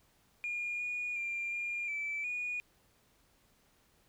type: tone with pitch steps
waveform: sine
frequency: 2423 / 2447 / 2385 / 2407 / 2319 / 2453 Hz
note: D#7 / D#7 / D7 / D7 / D7 / D#7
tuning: -47 / -29 / +26 / +42 / -22 / -25 cents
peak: -33 dBFS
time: 0.44-2.6 s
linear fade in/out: 0 ms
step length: 360 ms
effects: tanh soft clip ceiling -30 dBFS + pink hiss -69 dBFS RMS until 4.08 s